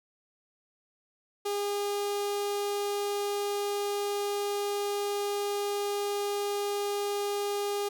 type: tone with notch filter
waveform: sawtooth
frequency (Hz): 407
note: G#4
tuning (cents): -35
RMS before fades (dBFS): -31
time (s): 1.45-7.89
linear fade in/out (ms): 10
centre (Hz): 1800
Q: 1.6
effects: none